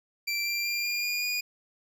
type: tone with pitch steps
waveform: 25% pulse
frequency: 2349 / 2368 / 2387 / 2407 / 2426 / 2446 Hz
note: D7 / D7 / D7 / D7 / D#7 / D#7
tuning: 0 / +14 / +28 / +42 / -44 / -30 cents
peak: -24 dBFS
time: 0.27-1.41 s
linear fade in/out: 10 ms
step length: 190 ms
effects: none